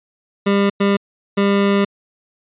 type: tone bursts at uneven times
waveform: 25% pulse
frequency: 200 Hz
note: G3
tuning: 35 cents sharp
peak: -9 dBFS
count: 3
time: 0.46-0.7 / 0.8-0.97 / 1.37-1.85 s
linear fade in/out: 10 ms
effects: resampled to 8000 Hz